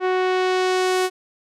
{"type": "tone with low-pass filter sweep", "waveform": "sawtooth", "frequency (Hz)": 370, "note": "F#4", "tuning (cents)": 0, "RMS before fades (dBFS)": -20, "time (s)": [0, 1.1], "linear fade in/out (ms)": 50, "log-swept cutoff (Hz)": [1900, 12000], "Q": 0.77, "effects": []}